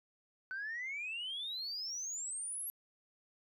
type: exponential sweep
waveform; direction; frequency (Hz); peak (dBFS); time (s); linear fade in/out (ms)
sine; up; 1500 to 11620; -37; 0.51-2.7; 0
effects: tanh soft clip ceiling -35 dBFS